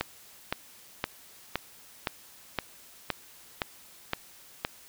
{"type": "click train", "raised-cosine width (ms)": 0.3, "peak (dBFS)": -11, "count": 10, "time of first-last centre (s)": [0.01, 4.649], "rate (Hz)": 1.94, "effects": ["white hiss -53 dBFS RMS until 4.88 s"]}